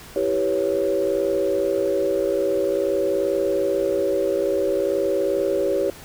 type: chord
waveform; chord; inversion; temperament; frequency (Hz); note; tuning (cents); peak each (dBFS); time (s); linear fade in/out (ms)
sine; C# half-diminished seventh; first; equal; 329.6 / 392 / 493.9 / 554.4; E4 / G4 / B4 / C#5; 0 / 0 / 0 / 0; -27 / -22 / -26 / -22; 0.16-5.9; 2
effects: tanh soft clip ceiling -10 dBFS + pink hiss -42 dBFS RMS until 6.04 s